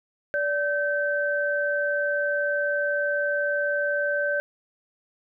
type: tone pair together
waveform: sine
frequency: 580 / 1546 Hz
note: D5 / G6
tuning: -22 / -24 cents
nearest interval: octave + perfect fourth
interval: 1698 cents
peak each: -25 / -25 dBFS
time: 0.34-4.4 s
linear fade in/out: 0 ms
effects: none